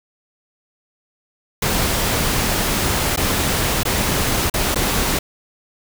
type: noise with dropouts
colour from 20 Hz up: pink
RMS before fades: -19 dBFS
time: 1.62-5.19 s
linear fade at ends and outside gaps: 5 ms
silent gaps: 3.162-3.173 / 3.833-3.851 / 4.499-4.539 / 4.746-4.757 s
effects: none